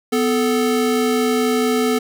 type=tone pair together; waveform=square; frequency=249.4 / 437.2 Hz; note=B3 / A4; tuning=+17 / -11 cents; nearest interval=minor seventh; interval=972 cents; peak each=-19 dBFS; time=0.12-1.99 s; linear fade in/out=10 ms; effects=none